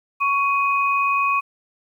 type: tone pair together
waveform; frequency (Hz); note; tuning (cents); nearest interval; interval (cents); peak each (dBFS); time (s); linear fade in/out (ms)
sine; 1112.8 / 2506; C#6 / D#7; +6 / +12; octave + major second; 1406; -18 / -22; 0.2-1.41; 20
effects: 9-bit